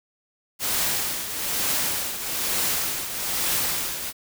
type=noise with tremolo; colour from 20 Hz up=white; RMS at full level=-23 dBFS; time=0.59-4.13 s; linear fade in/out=50 ms; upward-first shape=triangle; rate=1.1 Hz; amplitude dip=65%; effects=none